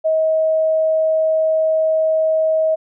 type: tone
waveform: sine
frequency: 635 Hz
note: D#5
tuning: 35 cents sharp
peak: -13 dBFS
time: 0.04-2.76 s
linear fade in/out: 20 ms
effects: none